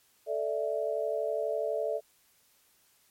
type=chord; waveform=sine; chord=A suspended fourth; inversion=none; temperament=equal; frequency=440 / 587.3 / 659.3 Hz; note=A4 / D5 / E5; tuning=0 / 0 / 0 cents; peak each=-33 / -32 / -33 dBFS; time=0.26-2.01 s; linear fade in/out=50 ms; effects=white hiss -66 dBFS RMS until 3.1 s + MP3 64 kbps